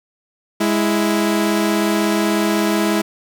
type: tone pair together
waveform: sawtooth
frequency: 207.6 / 329.6 Hz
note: G#3 / E4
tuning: 0 / 0 cents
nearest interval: minor sixth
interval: 800 cents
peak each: -14 dBFS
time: 0.6-3.02 s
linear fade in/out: 10 ms
effects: none